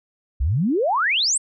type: exponential sweep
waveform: sine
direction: up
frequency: 57 to 8870 Hz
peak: -17 dBFS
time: 0.4-1.38 s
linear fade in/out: 10 ms
effects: none